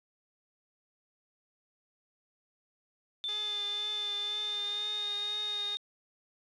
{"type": "tone with pitch glide", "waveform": "sine", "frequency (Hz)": [3546, 3690], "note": ["A7", "A#7"], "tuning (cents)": [13, -18], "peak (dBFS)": -32, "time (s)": [3.24, 5.77], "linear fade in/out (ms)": 0, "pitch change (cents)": 69, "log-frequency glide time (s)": [4.27, 5.16]}
{"type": "tone with vibrato", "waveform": "5% pulse", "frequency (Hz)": 415.3, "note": "G#4", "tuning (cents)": 0, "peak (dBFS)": -32, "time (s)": [3.28, 5.76], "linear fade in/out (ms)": 10, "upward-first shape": "triangle", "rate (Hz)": 2, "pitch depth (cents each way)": 25}
{"effects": ["resampled to 22050 Hz", "10-bit"]}